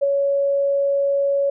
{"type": "tone with ADSR envelope", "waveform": "sine", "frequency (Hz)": 559, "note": "C#5", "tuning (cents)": 14, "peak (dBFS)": -13, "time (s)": [0.01, 1.5], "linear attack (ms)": 22, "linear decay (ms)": 15, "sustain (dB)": -3, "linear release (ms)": 5, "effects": []}